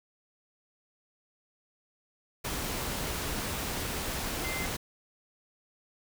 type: tone in noise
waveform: sine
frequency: 2077 Hz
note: C7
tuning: 13 cents flat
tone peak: -36 dBFS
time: 4.44-4.66 s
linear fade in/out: 10 ms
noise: pink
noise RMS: -34 dBFS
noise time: 2.44-4.77 s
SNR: -5 dB
effects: none